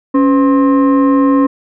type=tone with frequency modulation; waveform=sine; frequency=277.2 Hz; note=C#4; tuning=in tune; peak=-6 dBFS; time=0.14-1.47 s; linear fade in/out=10 ms; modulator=783 Hz; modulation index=0.64; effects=tanh soft clip ceiling -2 dBFS